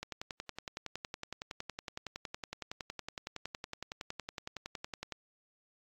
click train, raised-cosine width 0.2 ms, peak -22 dBFS, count 56, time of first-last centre 0.03-5.123 s, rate 10.8 Hz, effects AAC 48 kbps

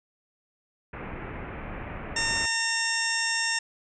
pink low-pass noise, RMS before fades -37 dBFS, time 0.93-2.46 s, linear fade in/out 5 ms, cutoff 2500 Hz, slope 48 dB/octave
harmonic tone, 912 Hz, A#5, 38 cents flat, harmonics 1 / 2 / 3 / 4 / 6 / 7 / 8 / 9, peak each -36 / -28 / -33 / -38 / -30 / -39 / -36 / -38 dBFS, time 2.16-3.59 s, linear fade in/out 5 ms
effects none

